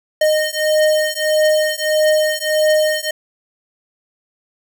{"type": "beating tone pair", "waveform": "square", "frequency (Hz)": [615, 616.6], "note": ["D#5", "D#5"], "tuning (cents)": [-20, -16], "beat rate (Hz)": 1.6, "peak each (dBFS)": -17, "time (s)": [0.21, 3.11], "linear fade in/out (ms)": 5, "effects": []}